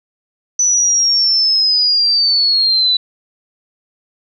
sine linear sweep, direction down, 5990 to 3951 Hz, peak -10 dBFS, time 0.59-2.97 s, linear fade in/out 5 ms, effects none

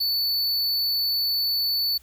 square tone, 4477 Hz, C#8, 16 cents sharp, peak -22 dBFS, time 0-1.98 s, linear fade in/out 10 ms, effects added 65 Hz sine -54 dBFS peak until 2.02 s + white hiss -57 dBFS RMS until 2.02 s

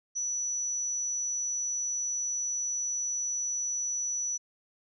sine tone, 5920 Hz, F#8, in tune, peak -29 dBFS, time 0.15-4.38 s, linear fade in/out 20 ms, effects none

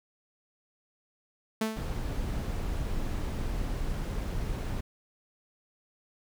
sawtooth tone with exponential decay, 220 Hz, A3, in tune, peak -21 dBFS, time 1.61-2.03 s, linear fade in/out 5 ms, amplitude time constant 90 ms
brown noise, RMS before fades -32 dBFS, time 1.76-4.81 s, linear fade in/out 10 ms
effects none

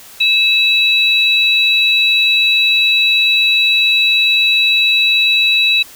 sine tone pair together, 2608 / 3903 Hz, E7 / B7, -19 / -21 cents, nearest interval perfect fifth, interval 698 cents, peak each -12 dBFS, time 0.2-5.83 s, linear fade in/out 10 ms, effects white hiss -38 dBFS RMS until 5.95 s

